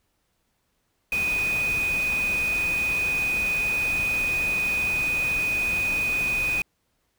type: tone in noise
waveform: sine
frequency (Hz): 2489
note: D#7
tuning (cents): 0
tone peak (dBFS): -22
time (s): 1.12-6.62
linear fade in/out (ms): 2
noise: pink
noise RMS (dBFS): -35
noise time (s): 1.12-6.62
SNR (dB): +10
effects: pink hiss -72 dBFS RMS until 7.18 s